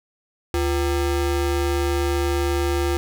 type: ring-modulated tone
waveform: square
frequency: 211.3 Hz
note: G#3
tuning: 30 cents sharp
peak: -17 dBFS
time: 0.54-2.97 s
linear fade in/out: 0 ms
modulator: 137 Hz
effects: none